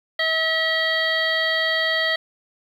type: harmonic tone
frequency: 644 Hz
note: E5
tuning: 41 cents flat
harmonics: 1 / 2 / 3 / 5 / 6 / 7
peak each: -26 / -32 / -21 / -26 / -31 / -31 dBFS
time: 0.19-2.16 s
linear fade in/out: 5 ms
effects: 8-bit